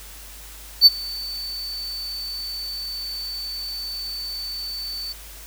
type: tone with ADSR envelope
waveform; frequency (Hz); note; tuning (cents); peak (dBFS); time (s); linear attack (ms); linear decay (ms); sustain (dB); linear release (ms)
triangle; 4521; C#8; +33; -3; 0.81-5.13; 51; 28; -24; 12
effects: added 50 Hz sine -42 dBFS peak until 5.46 s + white hiss -42 dBFS RMS until 5.46 s